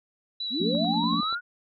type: tone with vibrato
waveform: sine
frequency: 3925 Hz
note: B7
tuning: 11 cents flat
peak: -29 dBFS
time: 0.4-1.35 s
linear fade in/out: 5 ms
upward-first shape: sine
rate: 7.8 Hz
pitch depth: 18 cents each way
type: linear sweep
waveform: sine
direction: up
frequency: 207.7 to 1480 Hz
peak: -27 dBFS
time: 0.5-1.41 s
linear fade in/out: 50 ms
type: chord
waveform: sine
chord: Bb major seventh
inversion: second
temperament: equal with one note detuned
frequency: 174.61 / 220 / 233.1 / 288 Hz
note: F3 / A3 / Bb3 / D4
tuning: 0 / 0 / 0 / -34 cents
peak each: -30 dBFS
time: 0.6-1.21 s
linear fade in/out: 10 ms
type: click train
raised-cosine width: 1 ms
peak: -30 dBFS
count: 7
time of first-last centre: 0.75-1.327 s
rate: 10.4 Hz
effects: none